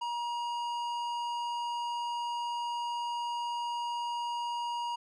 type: tone with tanh clipping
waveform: sine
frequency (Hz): 951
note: A#5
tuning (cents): +34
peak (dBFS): -34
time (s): 0.01-4.96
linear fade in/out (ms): 10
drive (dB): 13
effects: none